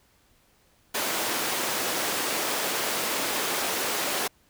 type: high-pass noise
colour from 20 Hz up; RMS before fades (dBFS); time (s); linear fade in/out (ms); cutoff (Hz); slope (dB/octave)
pink; -28; 0.94-4.28; 10; 370; 12
effects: pink hiss -63 dBFS RMS until 4.49 s